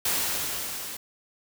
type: noise with level ramp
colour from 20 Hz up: white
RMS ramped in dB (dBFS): -25 to -37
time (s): 0.05-0.97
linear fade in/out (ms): 5
effects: none